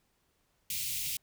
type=band-stop noise; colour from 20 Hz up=white; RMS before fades=-35 dBFS; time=0.7-1.17 s; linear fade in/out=2 ms; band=170 to 2200 Hz; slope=48 dB/octave; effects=pink hiss -74 dBFS RMS until 1.22 s